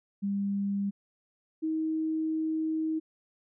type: tone pair in turn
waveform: sine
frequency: 199.6 / 316.8 Hz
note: G3 / D#4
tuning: +32 / +31 cents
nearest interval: minor sixth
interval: 799 cents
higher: second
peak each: -27 dBFS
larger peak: neither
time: 0.22-0.91 / 1.62-3 s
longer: second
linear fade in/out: 20 ms
effects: none